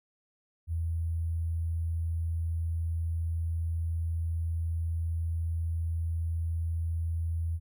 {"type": "tone with sample-and-hold", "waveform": "sine", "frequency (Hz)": 82.7, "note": "E2", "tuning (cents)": 6, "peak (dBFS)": -28, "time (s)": [0.67, 7.6], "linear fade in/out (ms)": 50, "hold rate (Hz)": 11025, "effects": []}